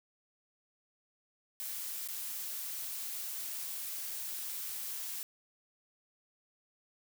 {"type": "noise with dropouts", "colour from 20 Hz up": "blue", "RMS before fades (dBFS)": -40, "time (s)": [1.6, 5.23], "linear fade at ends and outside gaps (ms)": 0, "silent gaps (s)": [2.076, 2.086], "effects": []}